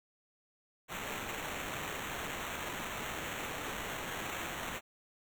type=noise with sample-and-hold; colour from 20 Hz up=blue; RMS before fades=-40 dBFS; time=0.88-4.81 s; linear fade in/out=50 ms; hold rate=4900 Hz; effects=none